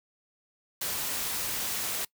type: noise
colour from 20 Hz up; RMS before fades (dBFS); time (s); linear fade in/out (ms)
white; -32; 0.81-2.05; 5
effects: noise-tail reverb RT60 0.1 s tail -23 dB re dry